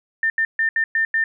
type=tone bursts at uneven times; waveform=sine; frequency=1800 Hz; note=A6; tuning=39 cents sharp; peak=-16 dBFS; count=6; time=0.23-0.3 / 0.38-0.45 / 0.59-0.69 / 0.76-0.84 / 0.95-1.05 / 1.14-1.24 s; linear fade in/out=2 ms; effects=none